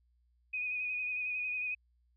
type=tone with vibrato; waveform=sine; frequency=2488 Hz; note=D#7; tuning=1 cent flat; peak=-33 dBFS; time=0.53-1.75 s; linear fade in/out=10 ms; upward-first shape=sine; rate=11 Hz; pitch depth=28 cents each way; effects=added 60 Hz sine -68 dBFS peak until 2.16 s